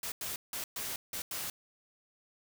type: noise bursts at uneven times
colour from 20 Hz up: white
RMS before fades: -38 dBFS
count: 6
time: 0.03-0.12 / 0.21-0.36 / 0.53-0.64 / 0.76-0.96 / 1.13-1.22 / 1.31-1.5 s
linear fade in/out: 2 ms
effects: none